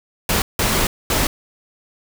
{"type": "noise bursts at uneven times", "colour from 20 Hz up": "pink", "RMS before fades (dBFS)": -18, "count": 3, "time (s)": [[0.29, 0.42], [0.59, 0.87], [1.1, 1.27]], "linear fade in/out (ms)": 2, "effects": []}